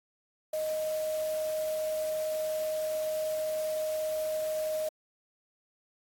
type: tone in noise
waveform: sine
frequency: 622.3 Hz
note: D#5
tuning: in tune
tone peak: -29 dBFS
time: 0.53-4.89 s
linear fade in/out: 5 ms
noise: white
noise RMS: -45 dBFS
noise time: 0.53-4.89 s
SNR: +13 dB
effects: AAC 64 kbps